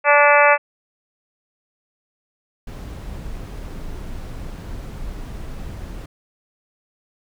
harmonic tone, 290.4 Hz, D4, 19 cents flat, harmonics 2 / 3 / 4 / 5 / 6 / 7 / 8 / 9, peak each -15 / -17 / -18 / -19 / -20 / -20 / -21 / -22 dBFS, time 0.04-0.58 s, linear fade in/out 50 ms
brown noise, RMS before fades -31 dBFS, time 2.67-6.06 s, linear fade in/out 5 ms
effects none

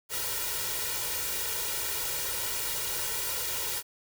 white noise with comb filter, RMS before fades -32 dBFS, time 0.09-3.83 s, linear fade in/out 50 ms, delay 2.1 ms, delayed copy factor +0.85, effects none

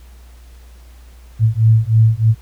sine beating tone pair, 110 / 113.2 Hz, A2 / A2, 0 / +50 cents, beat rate 3.2 Hz, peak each -12 dBFS, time 1.39-2.35 s, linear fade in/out 50 ms, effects added 60 Hz sine -38 dBFS peak until 2.41 s + pink hiss -51 dBFS RMS until 2.41 s

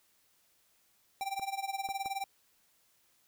square tone with tremolo, 784 Hz, G5, in tune, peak -32 dBFS, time 1.21-2.24 s, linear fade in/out 0 ms, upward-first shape sine, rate 19 Hz, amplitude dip 85%
clicks, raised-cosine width 1 ms, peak -33 dBFS, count 3, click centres 1.396 / 1.889 / 2.059 s
effects white hiss -70 dBFS RMS until 3.27 s

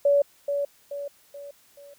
sine tone with echo, 569 Hz, C#5, 45 cents sharp, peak -16 dBFS, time 0.05-0.22 s, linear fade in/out 5 ms, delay 430 ms, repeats 4, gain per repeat -7 dB, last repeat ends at 1.94 s, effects white hiss -59 dBFS RMS until 1.98 s

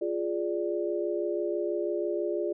sine chord, D diminished, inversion first, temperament equal, 349.2 / 415.3 / 587.3 Hz, F4 / Ab4 / D5, 0 / 0 / 0 cents, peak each -30 / -32 / -33 dBFS, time 0.01-2.53 s, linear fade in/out 10 ms, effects none

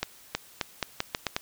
accelerating click train, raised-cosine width 0.2 ms, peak -9 dBFS, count 8, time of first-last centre 0.03-1.365 s, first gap 320 ms, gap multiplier 0.82, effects white hiss -53 dBFS RMS until 1.41 s

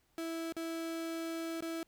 35% pulse tone with dropouts, 328.7 Hz, E4, 5 cents flat, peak -35 dBFS, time 0.18-1.83 s, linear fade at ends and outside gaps 1 ms, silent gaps 0.524-0.566 / 1.607-1.623 s, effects pink hiss -74 dBFS RMS until 1.87 s

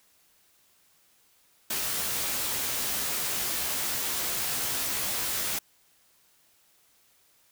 white noise with comb filter, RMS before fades -30 dBFS, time 1.7-5.59 s, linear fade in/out 5 ms, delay 15 ms, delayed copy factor +0.6, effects white hiss -64 dBFS RMS until 7.51 s

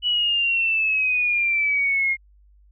sine exponential sweep, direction down, 2960 to 2131 Hz, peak -18 dBFS, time 0.02-2.17 s, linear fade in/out 50 ms, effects added 50 Hz sine -51 dBFS peak until 2.71 s

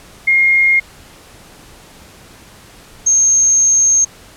sine tone pair in turn, 2135 / 6420 Hz, C7 / G8, +34 / +40 cents, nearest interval octave + perfect fifth, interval 1906 cents, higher second, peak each -8 dBFS, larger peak neither, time 0.27-0.8 / 3.06-4.05 s, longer second, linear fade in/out 10 ms, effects pink hiss -41 dBFS RMS until 4.36 s + low-pass 12000 Hz 12 dB/octave

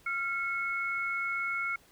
sine tone pair together, 1381 / 2192 Hz, F6 / C#7, -20 / -20 cents, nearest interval minor sixth, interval 800 cents, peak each -33 / -32 dBFS, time 0.06-1.76 s, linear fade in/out 5 ms, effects pink hiss -61 dBFS RMS until 1.91 s

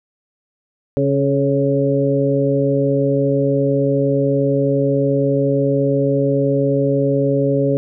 harmonic tone with a mistuned harmonic, 138.59 Hz, C#3, in tune, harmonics 1 / 2 / 3 / 4, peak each -19 / -19 / -19 / -19 dBFS, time 0.97-7.77 s, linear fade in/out 0 ms, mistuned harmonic 3, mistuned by +30 cents, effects none

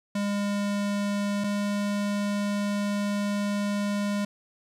square tone pair in turn, 203 / 203.9 Hz, G#3 / G#3, -39 / -32 cents, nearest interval unison, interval 7 cents, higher second, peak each -26 dBFS, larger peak neither, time 0.15-1.44 / 1.44-4.25 s, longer second, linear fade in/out 5 ms, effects low-pass 10000 Hz 12 dB/octave + 10-bit

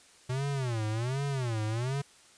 square tone with vibrato, 123.3 Hz, B2, 2 cents flat, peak -30 dBFS, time 0.29-2.02 s, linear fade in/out 10 ms, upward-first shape sine, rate 1.3 Hz, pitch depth 240 cents each way, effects white hiss -58 dBFS RMS until 2.37 s + resampled to 22050 Hz

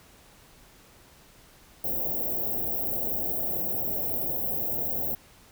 white band-stop noise, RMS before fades -29 dBFS, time 1.84-5.15 s, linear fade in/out 5 ms, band 760 to 14000 Hz, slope 48 dB/octave, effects pink hiss -55 dBFS RMS until 5.51 s

